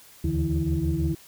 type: tone cluster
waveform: sine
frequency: 73.6 / 79.8 / 145.7 / 164.1 / 328.4 Hz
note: D2 / D#2 / D3 / E3 / E4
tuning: +4 / +44 / -13 / -8 / -6 cents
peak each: -28 dBFS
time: 0.24-1.15 s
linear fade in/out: 5 ms
effects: tanh soft clip ceiling -14 dBFS + white hiss -51 dBFS RMS until 1.27 s